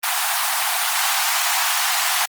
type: high-pass noise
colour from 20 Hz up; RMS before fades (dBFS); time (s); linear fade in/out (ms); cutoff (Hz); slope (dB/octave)
pink; -20; 0.03-2.26; 10; 700; 96
effects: Opus 24 kbps